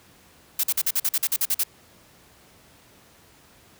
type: noise bursts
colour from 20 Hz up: blue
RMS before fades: -22 dBFS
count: 12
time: 0.59-1.636 s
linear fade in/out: 5 ms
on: 45 ms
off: 46 ms
effects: pink hiss -54 dBFS RMS until 3.79 s + high-pass 60 Hz 12 dB/octave